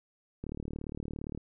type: click train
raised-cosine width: 3 ms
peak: -25 dBFS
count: 36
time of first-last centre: 0.44-1.376 s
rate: 37.4 Hz
effects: none